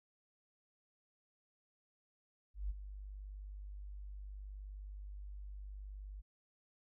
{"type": "tone with ADSR envelope", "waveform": "sine", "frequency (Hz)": 49.64, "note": "G1", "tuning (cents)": 22, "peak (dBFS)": -34, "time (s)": [2.54, 6.22], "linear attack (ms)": 160, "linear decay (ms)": 22, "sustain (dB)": -11, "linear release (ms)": 25, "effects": []}